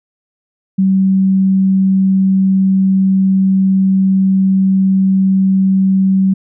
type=tone; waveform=sine; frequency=191.3 Hz; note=G3; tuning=42 cents flat; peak=-8 dBFS; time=0.78-6.34 s; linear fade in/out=10 ms; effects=none